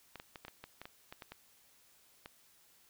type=clicks; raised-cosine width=0.3 ms; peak=-30 dBFS; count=12; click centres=0.157 / 0.199 / 0.358 / 0.45 / 0.482 / 0.64 / 0.816 / 0.855 / 1.125 / 1.222 / 1.32 / 2.259 s; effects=white hiss -66 dBFS RMS until 2.89 s